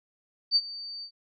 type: tone with ADSR envelope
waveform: sine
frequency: 4600 Hz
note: D8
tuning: 37 cents flat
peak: -17 dBFS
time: 0.51-1.11 s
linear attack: 49 ms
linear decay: 45 ms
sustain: -19 dB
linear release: 81 ms
effects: none